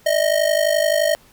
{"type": "ring-modulated tone", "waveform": "square", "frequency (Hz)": 622.3, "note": "D#5", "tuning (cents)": 0, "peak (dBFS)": -13, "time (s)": [0.06, 1.15], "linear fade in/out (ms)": 0, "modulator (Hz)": 25.8, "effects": ["pink hiss -52 dBFS RMS until 1.32 s"]}